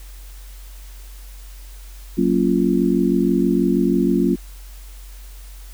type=chord; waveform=sine; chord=Gb major seventh; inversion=none; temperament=just; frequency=185 / 231.2 / 277.5 / 346.9 Hz; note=Gb3 / Bb3 / Db4 / F4; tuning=0 / -14 / +2 / -12 cents; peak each=-20 dBFS; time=2.17-4.36 s; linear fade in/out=20 ms; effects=added 46 Hz sine -35 dBFS peak until 5.73 s + white hiss -47 dBFS RMS until 5.73 s